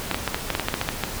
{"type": "clicks", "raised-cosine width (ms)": 0.3, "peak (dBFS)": -6, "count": 12, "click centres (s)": [0.113, 0.145, 0.277, 0.345, 0.503, 0.551, 0.597, 0.685, 0.741, 0.814, 0.889, 1.037], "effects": ["pink hiss -32 dBFS RMS until 1.2 s"]}